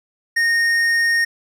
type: tone with tanh clipping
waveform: triangle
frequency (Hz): 1849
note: A#6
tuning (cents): -15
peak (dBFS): -16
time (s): 0.36-1.25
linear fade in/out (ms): 10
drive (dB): 14
effects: none